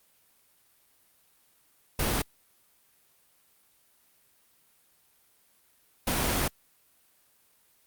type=noise bursts at uneven times; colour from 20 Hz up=pink; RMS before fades=-27 dBFS; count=2; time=1.99-2.22 / 6.07-6.48 s; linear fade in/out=5 ms; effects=white hiss -65 dBFS RMS until 7.86 s + Opus 32 kbps